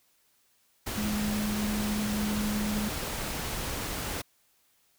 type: tone in noise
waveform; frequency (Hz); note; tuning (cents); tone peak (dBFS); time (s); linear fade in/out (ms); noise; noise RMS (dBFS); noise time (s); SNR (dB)
sine; 210; G#3; +19; -28; 0.97-2.89; 10; pink; -34; 0.86-4.22; +3
effects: white hiss -68 dBFS RMS until 4.98 s